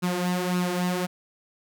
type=tone with flanger; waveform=sawtooth; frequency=179.6 Hz; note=F3; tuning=49 cents sharp; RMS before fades=-26 dBFS; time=0.02-1.07 s; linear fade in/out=20 ms; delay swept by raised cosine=0.74 to 4.54 ms; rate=1.8 Hz; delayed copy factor=+0.6; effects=none